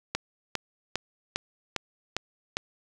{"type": "click train", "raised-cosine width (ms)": 0.2, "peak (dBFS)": -10, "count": 7, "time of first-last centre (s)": [0.15, 2.569], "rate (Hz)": 2.48, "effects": []}